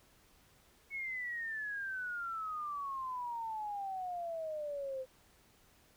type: exponential sweep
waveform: sine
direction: down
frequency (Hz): 2217 to 513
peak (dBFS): -37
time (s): 0.9-5.06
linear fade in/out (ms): 50
effects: pink hiss -66 dBFS RMS until 5.96 s